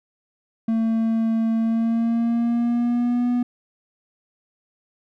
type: tone with pitch glide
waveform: triangle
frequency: 225.2 to 244.2 Hz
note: A3 to B3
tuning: +40 to -19 cents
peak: -16 dBFS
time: 0.68-3.43 s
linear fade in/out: 5 ms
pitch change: +141 cents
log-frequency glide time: 1.58-3.29 s
effects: none